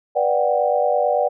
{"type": "chord", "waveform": "sine", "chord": "G major seventh", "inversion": "first", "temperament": "just", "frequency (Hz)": [490, 588, 735, 784], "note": ["B4", "D5", "F#5", "G5"], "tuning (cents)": [-14, 2, -12, 0], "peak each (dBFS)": [-22, -19, -21, -24], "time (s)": [0.15, 1.29], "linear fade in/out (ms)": 20, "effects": []}